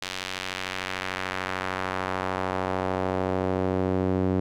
sawtooth tone with band-pass filter sweep, 93.4 Hz, F#2, 17 cents sharp, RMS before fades -28 dBFS, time 0.02-4.4 s, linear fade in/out 5 ms, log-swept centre 3700 to 310 Hz, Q 1, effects none

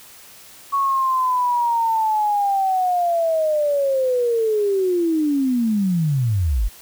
sine linear sweep, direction down, 1116 to 41.2 Hz, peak -16 dBFS, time 0.72-6.69 s, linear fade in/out 20 ms, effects white hiss -44 dBFS RMS until 6.81 s

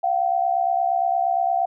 sine tone pair together, 694.4 / 763 Hz, F5 / G5, -10 / -47 cents, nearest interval major second, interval 163 cents, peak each -21 dBFS, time 0.03-1.66 s, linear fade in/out 10 ms, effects none

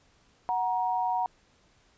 sine tone pair together, 740 / 943.1 Hz, F#5 / A#5, 0 / +20 cents, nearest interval major third, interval 420 cents, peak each -28 dBFS, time 0.49-1.26 s, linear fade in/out 0 ms, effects pink hiss -64 dBFS RMS until 1.97 s + resampled to 16000 Hz

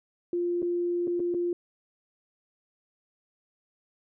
sine tone with dropouts, 349.2 Hz, F4, in tune, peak -25 dBFS, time 0.33-1.53 s, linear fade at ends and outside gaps 2 ms, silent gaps 0.62-0.627 / 1.072-1.077 / 1.196-1.201 / 1.341-1.346 s, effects none

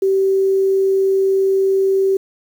sine tone with quantisation, 386.4 Hz, G4, 25 cents flat, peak -12 dBFS, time 0.02-2.17 s, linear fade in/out 5 ms, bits 7, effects none

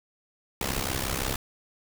pink noise with amplitude modulation, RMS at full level -26 dBFS, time 0.61-1.36 s, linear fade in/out 2 ms, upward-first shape sine, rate 66 Hz, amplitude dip 85%, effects none

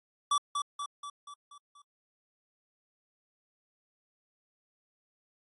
square tone with echo, 1155 Hz, D6, 29 cents flat, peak -25 dBFS, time 0.31-0.38 s, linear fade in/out 5 ms, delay 240 ms, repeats 6, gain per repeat -5 dB, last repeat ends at 1.82 s, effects AAC 32 kbps

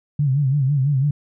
sine tone with vibrato, 138.59 Hz, C#3, in tune, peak -15 dBFS, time 0.19-1.11 s, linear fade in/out 5 ms, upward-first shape sine, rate 6 Hz, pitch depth 120 cents each way, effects none

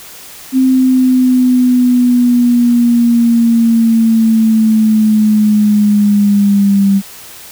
sine linear sweep, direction down, 261.6 to 196 Hz, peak -6 dBFS, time 0.52-7.02 s, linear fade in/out 50 ms, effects white hiss -33 dBFS RMS until 7.51 s

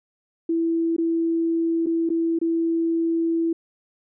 sine tone with dropouts, 331 Hz, E4, 7 cents sharp, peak -19 dBFS, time 0.49-3.53 s, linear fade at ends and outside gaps 5 ms, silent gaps 0.965-0.982 / 1.861-1.867 / 2.092-2.101 / 2.389-2.414 s, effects none

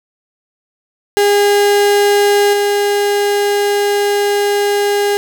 35% pulse tone with level steps, 407.6 Hz, G#4, 32 cents flat, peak -7 / -10 dBFS, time 1.17-5.17 s, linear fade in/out 0 ms, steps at 2.53 s, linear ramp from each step 5 ms, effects none

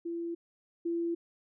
sine tone pair in turn, 338.4 / 338.4 Hz, E4 / E4, +45 / +45 cents, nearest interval unison, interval 0 cents, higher neither, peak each -33 / -29 dBFS, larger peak second, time 0.05-0.35 / 0.85-1.15 s, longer neither, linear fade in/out 10 ms, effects none

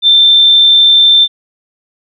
sine tone, 3564 Hz, A7, 22 cents sharp, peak -3 dBFS, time 0.02-1.28 s, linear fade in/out 50 ms, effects none

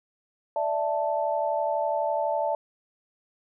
sine chord, D suspended second, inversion none, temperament equal, 587.3 / 659.3 / 880 Hz, D5 / E5 / A5, 0 / 0 / 0 cents, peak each -28 dBFS, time 0.56-2.55 s, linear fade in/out 2 ms, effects none

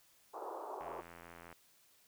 white band-pass noise, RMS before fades -45 dBFS, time 0.33-1.02 s, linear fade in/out 20 ms, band 350 to 1100 Hz, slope 48 dB/octave
click train, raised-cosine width 0.5 ms, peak -37 dBFS, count 62, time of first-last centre 0.81-1.527 s, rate 85.1 Hz
effects white hiss -68 dBFS RMS until 2.07 s

